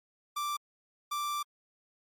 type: tone bursts at uneven times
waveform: 45% pulse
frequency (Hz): 1174.7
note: D6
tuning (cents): 0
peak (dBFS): -31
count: 2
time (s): 0.36-0.57 / 1.11-1.43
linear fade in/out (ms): 10
effects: MP3 64 kbps